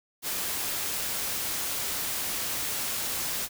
white noise, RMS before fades -31 dBFS, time 0.22-3.49 s, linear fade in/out 50 ms, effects none

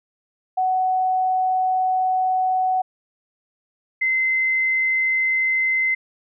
sine tone pair in turn, 746 / 2063 Hz, F#5 / C7, +14 / -25 cents, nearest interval octave + tritone, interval 1761 cents, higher second, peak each -17 dBFS, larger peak neither, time 0.57-2.82 / 4.01-5.95 s, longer first, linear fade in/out 10 ms, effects none

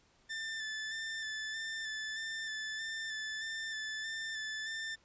sawtooth tone with vibrato, 1767 Hz, A6, 7 cents sharp, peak -34 dBFS, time 0.29-4.96 s, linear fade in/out 20 ms, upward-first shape square, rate 1.6 Hz, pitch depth 20 cents each way, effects pink hiss -68 dBFS RMS until 5.04 s + resampled to 16000 Hz

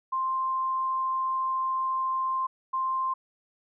sine tone pair in turn, 1049 / 1049 Hz, C6 / C6, +4 / +4 cents, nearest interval unison, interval 0 cents, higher neither, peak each -25 dBFS, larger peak neither, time 0.12-2.47 / 2.73-3.14 s, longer first, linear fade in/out 10 ms, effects none

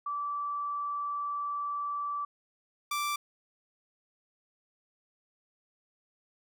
sine / sawtooth tone pair in turn, 1160 / 1172.1 Hz, D6 / D6, -22 / -4 cents, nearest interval unison, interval 18 cents, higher second, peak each -31 / -26 dBFS, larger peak second, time 0.06-2.25 / 2.91-3.16 s, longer first, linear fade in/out 5 ms, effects none

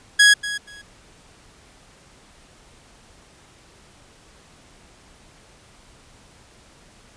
sawtooth tone with echo, 1664 Hz, G#6, 3 cents sharp, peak -6 dBFS, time 0.19-0.34 s, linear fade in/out 10 ms, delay 240 ms, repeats 2, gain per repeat -15 dB, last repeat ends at 0.82 s, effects pink hiss -51 dBFS RMS until 7.16 s + resampled to 22050 Hz

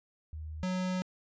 sine / square tone pair in turn, 77.78 / 184.19 Hz, D#2 / F#3, 0 / -8 cents, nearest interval octave + minor third, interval 1492 cents, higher second, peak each -38 / -31 dBFS, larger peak second, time 0.33-0.63 / 0.63-1.02 s, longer second, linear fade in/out 0 ms, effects resampled to 16000 Hz

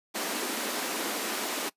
pink high-pass noise, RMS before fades -32 dBFS, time 0.14-1.7 s, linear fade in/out 20 ms, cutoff 220 Hz, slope 48 dB/octave, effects noise-tail reverb RT60 0.1 s tail -21 dB re dry + resampled to 32000 Hz

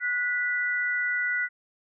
sine tone pair together, 1464.3 / 1975.5 Hz, F#6 / B6, -18 / 0 cents, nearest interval perfect fourth, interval 518 cents, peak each -27 / -27 dBFS, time 0-1.49 s, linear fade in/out 50 ms, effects none

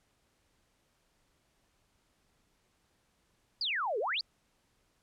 sine exponential two-way sweep, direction down then up, 4978 to 392 to 4978 Hz, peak -30 dBFS, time 3.61-4.21 s, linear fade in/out 2 ms, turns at 3.99 s, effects pink hiss -73 dBFS RMS until 5.02 s + low-pass 11000 Hz 12 dB/octave

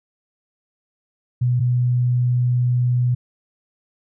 sine tone pair in turn, 123.47 / 123.47 Hz, B2 / B2, 0 / 0 cents, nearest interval unison, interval 0 cents, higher neither, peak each -15 dBFS, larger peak neither, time 1.41-1.6 / 1.6-3.15 s, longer second, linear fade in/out 10 ms, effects none

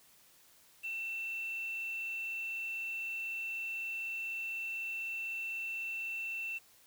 sine tone with quantisation, 2684 Hz, E7, 31 cents sharp, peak -36 dBFS, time 0.83-6.59 s, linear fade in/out 20 ms, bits 9, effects white hiss -63 dBFS RMS until 6.86 s

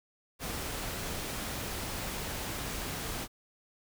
pink noise, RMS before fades -37 dBFS, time 0.39-3.28 s, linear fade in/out 50 ms, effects none

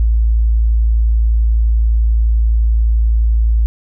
sine tone, 55.8 Hz, A1, 25 cents sharp, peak -9 dBFS, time 0-3.66 s, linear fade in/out 0 ms, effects none

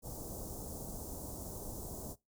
pink band-stop noise, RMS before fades -44 dBFS, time 0.02-2.16 s, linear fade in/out 50 ms, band 810 to 6500 Hz, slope 24 dB/octave, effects noise-tail reverb RT60 0.2 s tail -21 dB re dry

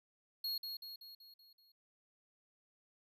square tone with echo, 4303 Hz, C8, 48 cents sharp, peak -37 dBFS, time 0.44-0.58 s, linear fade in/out 5 ms, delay 190 ms, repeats 6, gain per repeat -5 dB, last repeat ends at 1.72 s, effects none

